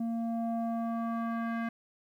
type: tone with low-pass filter sweep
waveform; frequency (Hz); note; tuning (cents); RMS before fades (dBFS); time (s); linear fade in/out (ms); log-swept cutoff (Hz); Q
square; 230; A#3; -23; -33; 0-1.69; 5; 460 to 1800; 2.3
effects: 11-bit